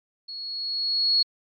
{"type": "tone with level ramp", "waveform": "sine", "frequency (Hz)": 4339, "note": "C#8", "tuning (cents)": -38, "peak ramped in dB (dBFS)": [-34, -16], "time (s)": [0.28, 1.23], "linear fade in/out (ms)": 10, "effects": ["MP3 48 kbps"]}